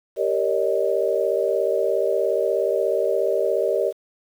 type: chord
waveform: sine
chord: Eb dominant seventh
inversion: first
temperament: equal with one note detuned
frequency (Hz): 392 / 466.2 / 565.4 / 622.3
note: G4 / Bb4 / Db5 / Eb5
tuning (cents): 0 / 0 / +34 / 0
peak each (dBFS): -24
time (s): 0.16-3.93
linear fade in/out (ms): 50
effects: 8-bit